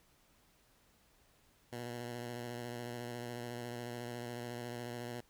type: tone with vibrato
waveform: 10% pulse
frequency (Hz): 120.3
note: B2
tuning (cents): -45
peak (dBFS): -33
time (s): 1.72-5.21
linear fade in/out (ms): 10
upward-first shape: square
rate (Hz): 14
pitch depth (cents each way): 24
effects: pink hiss -69 dBFS RMS until 5.29 s